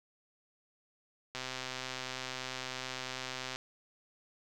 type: click train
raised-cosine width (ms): 0.2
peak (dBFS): -21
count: 286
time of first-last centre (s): 1.35-3.559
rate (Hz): 129
effects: none